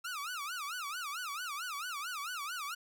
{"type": "tone with vibrato", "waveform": "sawtooth", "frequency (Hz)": 1299, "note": "E6", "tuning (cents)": -26, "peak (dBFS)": -34, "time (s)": [0.04, 2.75], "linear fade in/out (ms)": 10, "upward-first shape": "sine", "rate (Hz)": 4.5, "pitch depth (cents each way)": 250, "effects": []}